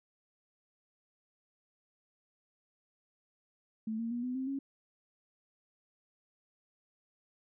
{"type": "tone with pitch steps", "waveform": "sine", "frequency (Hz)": [220, 229.9, 240.2, 251, 262.2, 274], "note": ["A3", "A#3", "B3", "B3", "C4", "C#4"], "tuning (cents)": [0, -24, -48, 28, 4, -20], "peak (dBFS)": -33, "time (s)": [3.87, 4.59], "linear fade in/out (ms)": 5, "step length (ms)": 120, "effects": []}